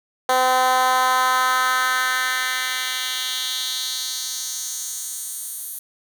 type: tone with high-pass filter sweep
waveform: 10% pulse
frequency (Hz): 256.2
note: C4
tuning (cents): -36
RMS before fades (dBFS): -22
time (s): 0.29-5.79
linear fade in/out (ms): 2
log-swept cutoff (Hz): 620 to 11000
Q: 2
effects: none